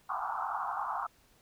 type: band-pass noise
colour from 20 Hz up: pink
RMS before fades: -35 dBFS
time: 0.09-1.07 s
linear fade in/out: 10 ms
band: 720 to 1400 Hz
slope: 96 dB/octave
effects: pink hiss -65 dBFS RMS until 1.41 s